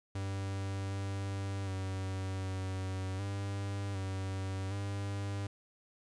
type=tone with pitch steps; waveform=45% pulse; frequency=97.5 / 98.1 / 95.4 / 94.8 / 99.5 / 95.8 / 99.9 Hz; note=G2 / G2 / G2 / F#2 / G2 / G2 / G2; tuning=-9 / +2 / -47 / +43 / +26 / -39 / +33 cents; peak=-35 dBFS; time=0.15-5.47 s; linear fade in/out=5 ms; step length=760 ms; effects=resampled to 22050 Hz + 11-bit